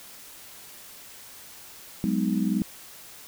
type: chord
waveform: sine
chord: G# minor seventh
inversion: third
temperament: just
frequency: 186.89 / 207.7 / 249.2 / 311.5 Hz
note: F#3 / G#3 / B3 / D#4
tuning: +18 / 0 / +16 / +2 cents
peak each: -27 / -26 / -29 / -31 dBFS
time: 2.04-2.62 s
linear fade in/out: 0 ms
effects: white hiss -46 dBFS RMS until 3.27 s

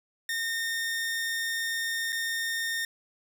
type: tone with dropouts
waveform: sawtooth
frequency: 1829 Hz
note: A#6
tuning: 33 cents flat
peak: -25 dBFS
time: 0.29-2.85 s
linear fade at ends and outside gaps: 2 ms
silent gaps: 2.123-2.127 s
effects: 11-bit

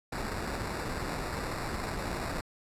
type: noise with sample-and-hold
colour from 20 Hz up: pink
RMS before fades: -35 dBFS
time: 0.12-2.41 s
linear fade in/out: 5 ms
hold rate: 3150 Hz
effects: low-pass 12000 Hz 12 dB/octave

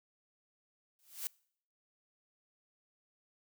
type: noise with exponential growth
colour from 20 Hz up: blue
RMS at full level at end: -35 dBFS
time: 0.99-1.27 s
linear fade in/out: 0 ms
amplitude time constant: 59 ms
effects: noise-tail reverb RT60 0.6 s tail -25 dB re dry

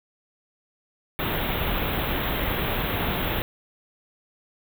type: band-stop noise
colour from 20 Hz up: pink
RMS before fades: -26 dBFS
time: 1.19-3.42 s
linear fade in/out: 0 ms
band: 3800 to 12000 Hz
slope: 96 dB/octave
effects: none

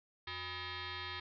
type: tone with frequency modulation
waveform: sine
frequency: 987.8 Hz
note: B5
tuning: in tune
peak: -40 dBFS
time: 0.27-1.2 s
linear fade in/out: 5 ms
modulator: 450 Hz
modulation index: 7.1
effects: none

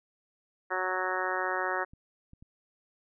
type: harmonic tone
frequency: 185 Hz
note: F#3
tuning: in tune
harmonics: 2 / 3 / 4 / 5 / 6 / 7 / 8 / 9 / 10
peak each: -37 / -37 / -37 / -37 / -37 / -37 / -37 / -37 / -37 dBFS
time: 0.7-1.85 s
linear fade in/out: 20 ms
type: clicks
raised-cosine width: 5 ms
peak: -39 dBFS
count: 3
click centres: 1.935 / 2.334 / 2.425 s
effects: none

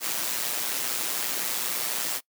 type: noise with amplitude modulation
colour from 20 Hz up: white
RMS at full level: -26 dBFS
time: 0-2.21 s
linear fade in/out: 50 ms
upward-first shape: sine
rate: 120 Hz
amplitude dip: 65%
effects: noise-tail reverb RT60 0.1 s tail -23 dB re dry + high-pass 200 Hz 12 dB/octave

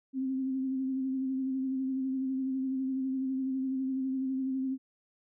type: tone with vibrato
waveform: sine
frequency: 263.8 Hz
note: C4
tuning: 14 cents sharp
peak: -29 dBFS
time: 0.13-4.78 s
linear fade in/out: 50 ms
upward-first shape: sine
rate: 12 Hz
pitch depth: 27 cents each way
effects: none

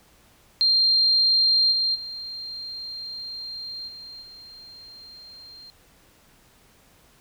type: tone with level steps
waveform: sine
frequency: 4186 Hz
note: C8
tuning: in tune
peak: -16 / -20 / -32 / -38 / -42 dBFS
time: 0.61-5.7 s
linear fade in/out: 0 ms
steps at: 1.71 / 1.94 / 3.87 / 4.21 s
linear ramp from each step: 20 ms
effects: pink hiss -57 dBFS RMS until 7.2 s

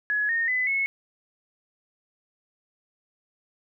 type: tone with pitch steps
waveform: sine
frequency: 1689 / 1841.9 / 2009 / 2190 Hz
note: G#6 / A#6 / B6 / C#7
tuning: +29 / -21 / +29 / -22 cents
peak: -22 dBFS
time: 0.1-0.86 s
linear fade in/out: 0 ms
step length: 190 ms
effects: none

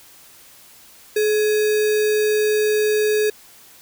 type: tone with sample-and-hold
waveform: sine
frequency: 425.7 Hz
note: G#4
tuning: 43 cents sharp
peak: -15 dBFS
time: 1.16-3.3 s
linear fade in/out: 5 ms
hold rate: 2100 Hz
effects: white hiss -47 dBFS RMS until 3.81 s

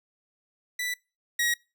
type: tone pair in turn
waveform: sawtooth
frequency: 1975.5 / 1900 Hz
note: B6 / A#6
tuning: 0 / +33 cents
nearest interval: minor second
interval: 67 cents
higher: first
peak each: -25 / -20 dBFS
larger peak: second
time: 0.79-0.94 / 1.39-1.54 s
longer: neither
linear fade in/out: 5 ms
effects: noise-tail reverb RT60 0.3 s tail -25 dB re dry

